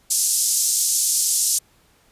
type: band-pass noise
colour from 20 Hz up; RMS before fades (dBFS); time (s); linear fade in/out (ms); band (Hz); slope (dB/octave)
pink; -20; 0.1-1.59; 10; 5900 to 11000; 24
effects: pink hiss -58 dBFS RMS until 2.11 s + resampled to 32000 Hz